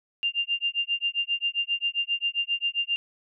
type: tone with tremolo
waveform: sine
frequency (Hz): 2794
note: F7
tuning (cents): 0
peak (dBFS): -21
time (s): 0.23-2.96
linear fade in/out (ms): 0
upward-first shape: sine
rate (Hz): 7.5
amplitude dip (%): 100
effects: none